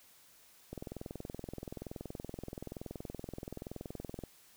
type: click train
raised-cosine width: 2 ms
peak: -28 dBFS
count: 75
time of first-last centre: 0.73-4.237 s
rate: 21.1 Hz
effects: white hiss -62 dBFS RMS until 4.56 s